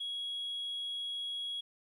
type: tone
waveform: sine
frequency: 3322 Hz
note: G#7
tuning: in tune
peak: -34 dBFS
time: 0-1.61 s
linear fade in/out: 10 ms
effects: tanh soft clip ceiling -33 dBFS + 12-bit